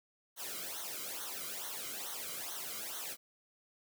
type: noise with flanger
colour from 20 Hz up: white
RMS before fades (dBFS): -42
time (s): 0.36-3.17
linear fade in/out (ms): 50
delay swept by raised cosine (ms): 0.4 to 1.16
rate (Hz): 2.3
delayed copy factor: -0.85
effects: none